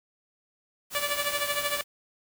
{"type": "noise", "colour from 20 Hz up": "white", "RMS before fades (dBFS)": -35, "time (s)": [0.9, 1.84], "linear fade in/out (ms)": 50}
{"type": "tone with tremolo", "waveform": "10% pulse", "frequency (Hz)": 580, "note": "D5", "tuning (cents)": -22, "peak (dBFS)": -16, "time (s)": [0.95, 1.81], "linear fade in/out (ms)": 0, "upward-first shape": "triangle", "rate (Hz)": 13, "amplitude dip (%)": 85}
{"effects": []}